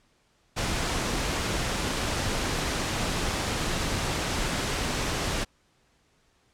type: noise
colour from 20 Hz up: pink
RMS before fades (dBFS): -28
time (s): 0.56-5.45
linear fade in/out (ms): 20
effects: pink hiss -66 dBFS RMS until 6.53 s + low-pass 8000 Hz 12 dB/octave